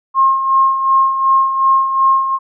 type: tone with tremolo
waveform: sine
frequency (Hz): 1071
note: C6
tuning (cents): +40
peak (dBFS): -7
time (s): 0.14-2.39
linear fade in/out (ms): 50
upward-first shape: sine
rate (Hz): 2.7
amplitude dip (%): 60
effects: none